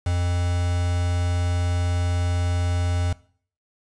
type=tone with quantisation; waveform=triangle; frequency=88 Hz; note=F2; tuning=14 cents sharp; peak=-18 dBFS; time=0.06-3.13 s; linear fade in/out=5 ms; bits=5; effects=noise-tail reverb RT60 0.5 s tail -20 dB re dry + resampled to 22050 Hz